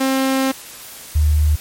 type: tone pair in turn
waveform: sawtooth / sine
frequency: 266 / 75.62 Hz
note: C4 / D#2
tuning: +29 / -49 cents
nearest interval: octave + minor seventh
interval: 2178 cents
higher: first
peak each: -11 dBFS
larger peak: neither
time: 0-0.52 / 1.15-1.56 s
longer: first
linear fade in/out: 10 ms
effects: white hiss -36 dBFS RMS until 1.6 s + MP3 64 kbps